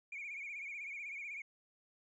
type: tone with vibrato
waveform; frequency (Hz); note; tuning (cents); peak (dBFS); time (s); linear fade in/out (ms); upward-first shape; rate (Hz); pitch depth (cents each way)
triangle; 2300; D7; -37; -39; 0.12-1.42; 5; sine; 16; 100
effects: tanh soft clip ceiling -39 dBFS + resampled to 22050 Hz